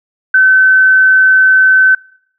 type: tone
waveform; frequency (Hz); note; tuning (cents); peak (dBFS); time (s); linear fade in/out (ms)
sine; 1527; G6; -46; -4; 0.34-1.95; 5
effects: noise-tail reverb RT60 0.7 s tail -24 dB re dry